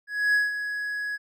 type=tone with ADSR envelope; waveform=triangle; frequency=1674 Hz; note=G#6; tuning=13 cents sharp; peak=-16 dBFS; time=0.07-1.18 s; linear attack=270 ms; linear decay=170 ms; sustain=-10 dB; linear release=31 ms; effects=none